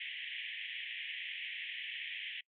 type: band-pass noise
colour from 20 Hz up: white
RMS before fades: -43 dBFS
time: 0-2.41 s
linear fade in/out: 5 ms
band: 1800 to 3300 Hz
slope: 96 dB/octave
effects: noise-tail reverb RT60 0.1 s tail -25 dB re dry